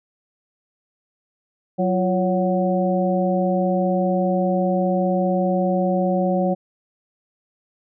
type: harmonic tone with a mistuned harmonic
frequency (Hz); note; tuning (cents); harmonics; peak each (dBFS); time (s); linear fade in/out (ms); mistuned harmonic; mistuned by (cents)
185; F#3; 0; 1 / 2 / 3 / 4; -20 / -26 / -22 / -25; 1.78-6.55; 20; 2; -100
effects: none